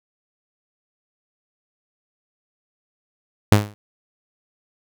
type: tone with exponential decay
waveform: sawtooth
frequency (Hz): 103.83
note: G#2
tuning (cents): 0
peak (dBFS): -3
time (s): 3.52-3.74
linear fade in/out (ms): 0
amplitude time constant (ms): 47
effects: none